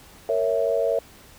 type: chord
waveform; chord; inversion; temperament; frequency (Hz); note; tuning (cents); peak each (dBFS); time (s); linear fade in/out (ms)
sine; A# diminished; none; equal with one note detuned; 462.1 / 554.4 / 659.3; A#4 / C#5 / E5; -15 / 0 / 0; -24; 0.29-0.99; 2
effects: pink hiss -49 dBFS RMS until 1.38 s